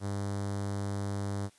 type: tone with notch filter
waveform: sawtooth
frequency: 100 Hz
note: G2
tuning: 35 cents sharp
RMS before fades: -34 dBFS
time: 0-1.5 s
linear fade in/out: 50 ms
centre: 2600 Hz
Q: 0.92
effects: white hiss -63 dBFS RMS until 1.58 s + resampled to 24000 Hz